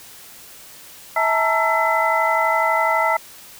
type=tone cluster; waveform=sine; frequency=650 / 870 / 922 / 1334 / 2018 Hz; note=E5 / A5 / A#5 / E6 / B6; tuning=-24 / -20 / -19 / +20 / +37 cents; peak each=-22 dBFS; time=1.16-3.17 s; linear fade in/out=5 ms; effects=white hiss -42 dBFS RMS until 3.59 s